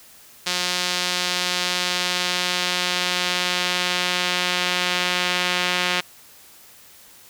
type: tone with band-pass filter sweep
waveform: sawtooth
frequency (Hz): 179.4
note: F3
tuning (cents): +47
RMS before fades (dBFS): -23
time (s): 0.46-6.01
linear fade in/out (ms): 10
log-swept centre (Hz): 4400 to 2900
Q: 1.2
effects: white hiss -48 dBFS RMS until 7.29 s